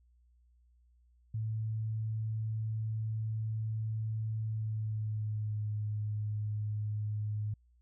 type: tone with pitch glide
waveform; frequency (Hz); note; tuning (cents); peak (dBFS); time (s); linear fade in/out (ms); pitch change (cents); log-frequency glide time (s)
sine; 110 to 105.82; A2 to G#2; 0 to +33; -32; 1.34-7.54; 5; -67; 4.42-5.68
effects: added 60 Hz sine -63 dBFS peak until 7.81 s